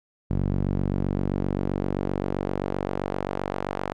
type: tone with band-pass filter sweep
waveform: sawtooth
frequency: 47.66 Hz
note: G1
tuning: 48 cents flat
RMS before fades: -27 dBFS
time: 0.3-3.93 s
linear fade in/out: 10 ms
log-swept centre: 160 to 810 Hz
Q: 0.85
effects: none